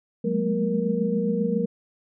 sine tone cluster, 180.9 / 208 / 215.6 / 233.6 / 469.8 Hz, F#3 / G#3 / A3 / A#3 / A#4, -39 / +3 / -35 / +4 / +13 cents, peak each -27 / -26 / -34 / -30 / -26 dBFS, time 0.24-1.66 s, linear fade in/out 10 ms, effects none

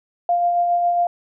sine tone with tremolo, 698.5 Hz, F5, in tune, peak -14 dBFS, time 0.29-1.07 s, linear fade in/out 2 ms, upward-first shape sine, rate 7.3 Hz, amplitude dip 30%, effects none

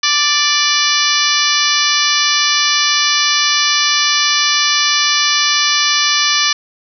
harmonic tone with a mistuned harmonic, 587.3 Hz, D5, in tune, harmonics 2 / 3 / 4 / 5 / 6 / 7 / 8 / 9 / 10, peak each -20 / -20 / -20 / -20 / -20 / -20 / -20 / -20 / -20 dBFS, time 0.03-6.53 s, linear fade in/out 5 ms, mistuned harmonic 6, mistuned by -15 cents, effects none

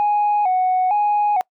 sine tone with vibrato, 784 Hz, G5, in tune, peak -13 dBFS, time 0-1.41 s, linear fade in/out 0 ms, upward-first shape square, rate 1.1 Hz, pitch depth 100 cents each way, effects noise-tail reverb RT60 0.1 s tail -26 dB re dry + tanh soft clip ceiling -12 dBFS

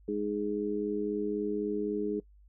harmonic tone, 103.83 Hz, G#2, in tune, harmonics 2 / 3 / 4, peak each -36 / -34 / -32 dBFS, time 0.08-2.2 s, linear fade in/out 5 ms, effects noise-tail reverb RT60 0.1 s tail -22 dB re dry + added 50 Hz sine -55 dBFS peak until 2.48 s

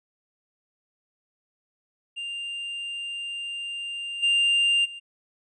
triangle tone with level steps, 2794 Hz, F7, in tune, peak -29 / -17 / -35 dBFS, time 2.16-5 s, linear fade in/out 20 ms, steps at 4.22 / 4.84 s, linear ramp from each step 20 ms, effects resampled to 22050 Hz

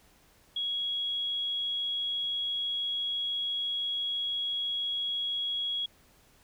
sine tone, 3322 Hz, G#7, in tune, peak -29 dBFS, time 0.56-5.86 s, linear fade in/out 5 ms, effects pink hiss -62 dBFS RMS until 6.43 s

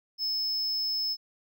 triangle tone, 5220 Hz, E8, 18 cents flat, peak -26 dBFS, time 0.18-1.17 s, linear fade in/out 50 ms, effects none

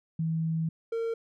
sine / triangle tone pair in turn, 161.9 / 457.4 Hz, E3 / A#4, -31 / -33 cents, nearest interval octave + tritone, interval 1798 cents, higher second, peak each -26 dBFS, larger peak neither, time 0.19-0.69 / 0.92-1.14 s, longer first, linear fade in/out 5 ms, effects none

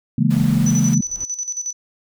sine chord, A# half-diminished seventh, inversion first, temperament equal, 138.59 / 164.81 / 207.7 / 233.1 Hz, C#3 / E3 / G#3 / A#3, 0 / 0 / 0 / 0 cents, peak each -19 dBFS, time 0.18-1.01 s, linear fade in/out 5 ms
pink noise, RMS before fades -34 dBFS, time 0.3-0.95 s, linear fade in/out 10 ms
sine tone with tremolo, 5980 Hz, F#8, 17 cents sharp, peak -21 dBFS, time 0.66-1.73 s, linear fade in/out 5 ms, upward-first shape square, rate 11 Hz, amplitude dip 70%
brown noise with exponential growth, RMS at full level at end -32 dBFS, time 0.87-1.24 s, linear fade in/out 0 ms, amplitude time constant 80 ms
effects none

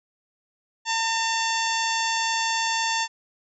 harmonic tone with a mistuned harmonic, 906 Hz, A#5, 50 cents flat, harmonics 1 / 2 / 3 / 4 / 5 / 6 / 7 / 8, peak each -26 / -29 / -31 / -32 / -33 / -34 / -34 / -35 dBFS, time 0.85-3.08 s, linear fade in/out 50 ms, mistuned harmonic 4, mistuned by -60 cents, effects none

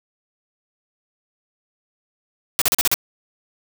white noise bursts, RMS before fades -17 dBFS, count 6, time 2.59-2.941 s, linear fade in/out 0 ms, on 26 ms, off 39 ms, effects none

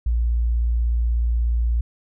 sine tone, 58.27 Hz, A#1, in tune, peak -17 dBFS, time 0.06-1.81 s, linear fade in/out 5 ms, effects none

